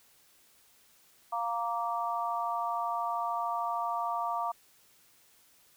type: chord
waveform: sine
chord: Bb major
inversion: second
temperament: just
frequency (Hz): 699.2 / 932.3 / 1165.4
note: F5 / Bb5 / D6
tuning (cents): +2 / 0 / -14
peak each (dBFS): -34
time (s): 1.32-4.52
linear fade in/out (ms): 10
effects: white hiss -63 dBFS RMS until 5.76 s